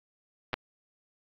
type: clicks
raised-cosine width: 0.3 ms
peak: -15 / -12 dBFS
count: 2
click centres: 0.532 / 0.54 s
effects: low-pass 4000 Hz 12 dB/octave + AAC 32 kbps